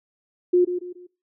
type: tone with echo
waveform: sine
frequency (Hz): 357.5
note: F4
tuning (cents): +41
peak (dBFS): -13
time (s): 0.53-0.65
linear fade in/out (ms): 10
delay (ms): 140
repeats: 3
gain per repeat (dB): -9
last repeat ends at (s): 1.07
effects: noise-tail reverb RT60 0.3 s tail -21 dB re dry